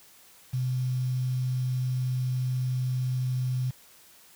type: tone with quantisation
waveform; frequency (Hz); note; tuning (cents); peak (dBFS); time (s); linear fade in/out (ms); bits
sine; 127.6; C3; -43; -25; 0.53-3.71; 10; 8
effects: white hiss -55 dBFS RMS until 4.35 s